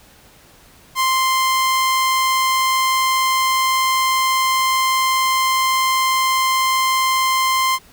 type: tone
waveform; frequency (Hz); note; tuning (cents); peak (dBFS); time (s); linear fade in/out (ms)
sawtooth; 1046.5; C6; 0; -11; 0.95-7.79; 50
effects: pink hiss -48 dBFS RMS until 7.92 s